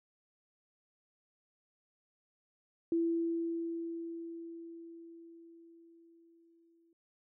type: tone with exponential decay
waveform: sine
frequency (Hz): 333.9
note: E4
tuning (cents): +22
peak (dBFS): -27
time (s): 2.92-6.93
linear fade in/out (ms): 2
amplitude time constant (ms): 870
effects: none